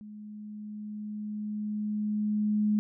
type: tone with level ramp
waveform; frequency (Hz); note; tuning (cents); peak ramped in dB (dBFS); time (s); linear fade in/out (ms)
sine; 210.7; G#3; +25; -42 to -22; 0.01-2.79; 0
effects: none